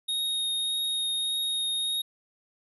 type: tone with vibrato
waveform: square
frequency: 3729 Hz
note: A#7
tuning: in tune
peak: -27 dBFS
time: 0.08-2.02 s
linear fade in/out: 10 ms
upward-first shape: triangle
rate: 1.7 Hz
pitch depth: 10 cents each way
effects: none